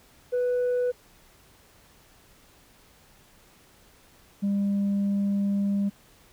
sine tone pair in turn, 493.9 / 200.1 Hz, B4 / G3, 0 / +36 cents, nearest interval octave + major third, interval 1564 cents, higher first, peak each -20 dBFS, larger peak neither, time 0.32-0.92 / 4.42-5.9 s, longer second, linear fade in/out 20 ms, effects tanh soft clip ceiling -21 dBFS + pink hiss -57 dBFS RMS until 6.32 s

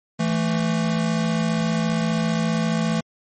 square tone pair together, 166.04 / 221 Hz, E3 / A3, +13 / +8 cents, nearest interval perfect fourth, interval 495 cents, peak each -23 dBFS, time 0.19-3.01 s, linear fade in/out 10 ms, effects MP3 32 kbps

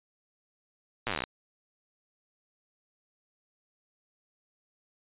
slowing click train, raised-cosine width 0.3 ms, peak -14 dBFS, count 15, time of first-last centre 1.07-1.238 s, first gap 8 ms, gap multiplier 1.06, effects resampled to 8000 Hz

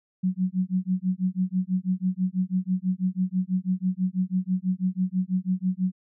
sine tone with tremolo, 185 Hz, F#3, in tune, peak -19 dBFS, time 0.23-5.92 s, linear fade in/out 10 ms, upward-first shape sine, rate 6.1 Hz, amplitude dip 100%, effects none

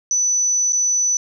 sine tone with dropouts, 5980 Hz, F#8, 17 cents sharp, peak -15 dBFS, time 0.11-1.17 s, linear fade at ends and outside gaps 1 ms, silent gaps 0.723-0.73 s, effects none

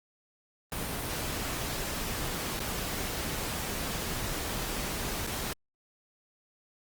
pink noise with dropouts, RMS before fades -34 dBFS, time 0.72-5.53 s, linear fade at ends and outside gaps 2 ms, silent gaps 2.594-2.602 / 5.267-5.272 s, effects Opus 32 kbps

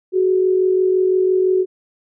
sine tone pair together, 371.7 / 417.6 Hz, F#4 / G#4, +8 / +10 cents, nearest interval major second, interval 202 cents, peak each -13 / -22 dBFS, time 0.12-1.66 s, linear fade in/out 50 ms, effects none

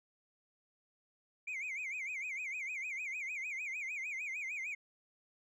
sine tone with vibrato, 2284 Hz, D7, 49 cents flat, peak -35 dBFS, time 1.47-4.75 s, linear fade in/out 10 ms, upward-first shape sine, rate 6.6 Hz, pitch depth 180 cents each way, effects tanh soft clip ceiling -37 dBFS

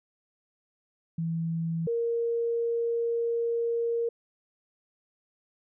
sine tone pair in turn, 164.81 / 466.2 Hz, E3 / A#4, 0 / 0 cents, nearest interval octave + tritone, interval 1800 cents, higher second, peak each -27 / -25 dBFS, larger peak second, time 1.18-1.87 / 1.87-4.09 s, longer second, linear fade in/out 5 ms, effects none

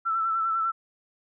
sine tone with vibrato, 1330 Hz, E6, 15 cents sharp, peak -23 dBFS, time 0.05-0.72 s, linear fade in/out 20 ms, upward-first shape sine, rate 10 Hz, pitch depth 33 cents each way, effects none

